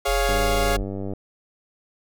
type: chord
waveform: sawtooth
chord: Db major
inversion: second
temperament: equal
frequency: 415.3 / 554.4 / 698.5 Hz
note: Ab4 / Db5 / F5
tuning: 0 / 0 / 0 cents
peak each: -22 / -21 / -21 dBFS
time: 0.05-0.77 s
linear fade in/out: 10 ms
type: tone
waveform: sine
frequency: 43.65 Hz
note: F1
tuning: in tune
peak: -23 dBFS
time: 0.07-0.84 s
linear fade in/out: 20 ms
type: click train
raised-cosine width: 2 ms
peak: -18 dBFS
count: 84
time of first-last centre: 0.29-1.135 s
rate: 98.2 Hz
effects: none